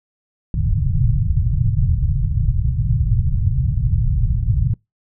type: low-pass noise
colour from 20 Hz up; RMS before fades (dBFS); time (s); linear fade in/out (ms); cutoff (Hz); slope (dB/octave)
white; -17; 0.54-4.74; 2; 140; 48
effects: noise-tail reverb RT60 0.2 s tail -25 dB re dry